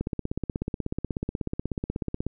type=click train; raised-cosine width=3 ms; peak=-15 dBFS; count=38; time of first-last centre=0.01-2.266 s; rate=16.4 Hz; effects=none